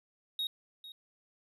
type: tone with echo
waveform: triangle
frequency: 3763 Hz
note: A#7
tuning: 16 cents sharp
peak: -30 dBFS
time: 0.39-0.47 s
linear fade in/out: 2 ms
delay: 450 ms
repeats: 1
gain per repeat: -14 dB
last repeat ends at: 0.92 s
effects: none